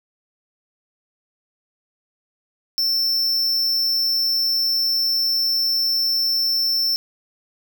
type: tone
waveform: square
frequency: 5370 Hz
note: E8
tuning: 31 cents sharp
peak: -18 dBFS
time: 2.78-6.96 s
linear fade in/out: 0 ms
effects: 9-bit